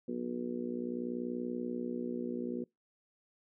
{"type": "harmonic tone", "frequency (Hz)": 60.6, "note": "B1", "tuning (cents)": -32, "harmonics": [3, 4, 5, 6, 7, 8], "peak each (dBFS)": [-47, -37, -48, -40, -47, -44], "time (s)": [0.08, 2.64], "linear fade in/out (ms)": 5, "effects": ["noise-tail reverb RT60 0.2 s tail -26 dB re dry"]}